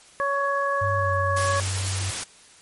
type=harmonic tone; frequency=559 Hz; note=C#5; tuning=14 cents sharp; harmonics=1 / 2 / 3; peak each=-26 / -24 / -28 dBFS; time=0.2-1.6 s; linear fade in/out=0 ms
type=tone with pitch glide; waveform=sine; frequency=100.4 to 95.2 Hz; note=G2 to F#2; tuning=+42 to +50 cents; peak=-25 dBFS; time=0.81-2.11 s; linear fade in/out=10 ms; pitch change=-92 cents; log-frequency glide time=0.96-1.11 s
type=noise; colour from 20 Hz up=white; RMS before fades=-29 dBFS; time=1.36-2.24 s; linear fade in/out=10 ms
effects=white hiss -51 dBFS RMS until 2.61 s + MP3 48 kbps